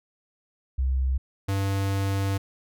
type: tone pair in turn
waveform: sine / square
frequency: 65.41 / 98 Hz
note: C2 / G2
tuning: 0 / 0 cents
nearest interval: perfect fifth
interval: 700 cents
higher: second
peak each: -21 / -24 dBFS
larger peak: first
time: 0.78-1.18 / 1.48-2.38 s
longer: second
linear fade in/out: 10 ms
effects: none